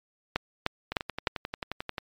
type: two click trains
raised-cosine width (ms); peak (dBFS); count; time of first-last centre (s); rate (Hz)
0.3; -16 / -9; 13 / 4; 0.92-1.982 / 0.36-1.272; 11.3 / 3.29
effects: MP3 96 kbps